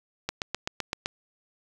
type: click train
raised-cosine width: 0.2 ms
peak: -11 dBFS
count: 7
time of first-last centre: 0.29-1.059 s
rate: 7.8 Hz
effects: 7-bit